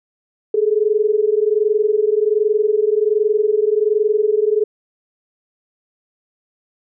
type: tone pair together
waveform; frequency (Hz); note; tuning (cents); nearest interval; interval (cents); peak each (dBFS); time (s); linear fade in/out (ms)
sine; 414.5 / 435.8; G#4 / A4; -3 / -17; minor second; 86; -16 / -16; 0.54-4.64; 5
effects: none